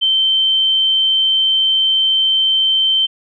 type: tone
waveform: sine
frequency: 3107 Hz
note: G7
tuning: 16 cents flat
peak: -11 dBFS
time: 0.01-3.07 s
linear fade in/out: 20 ms
effects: none